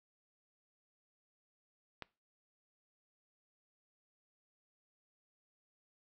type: click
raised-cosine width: 0.3 ms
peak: -26 dBFS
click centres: 2.023 s
effects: noise-tail reverb RT60 0.3 s tail -22 dB re dry